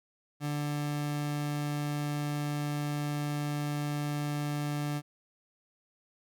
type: tone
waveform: 30% pulse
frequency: 146.83 Hz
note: D3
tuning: in tune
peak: -28 dBFS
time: 0.4-5.02 s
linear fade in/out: 50 ms
effects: none